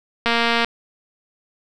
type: click train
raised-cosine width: 0.3 ms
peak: -3 dBFS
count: 91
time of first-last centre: 0.26-0.646 s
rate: 233 Hz
effects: none